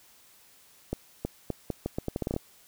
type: accelerating click train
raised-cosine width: 2 ms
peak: -16 dBFS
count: 13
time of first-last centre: 0.93-2.364 s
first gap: 320 ms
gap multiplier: 0.79
effects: white hiss -58 dBFS RMS until 2.67 s